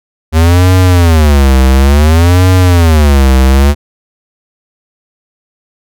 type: tone with vibrato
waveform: square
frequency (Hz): 77.78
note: D#2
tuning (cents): 0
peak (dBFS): -4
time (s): 0.32-3.75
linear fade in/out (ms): 50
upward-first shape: sine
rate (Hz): 0.57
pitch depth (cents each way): 300
effects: none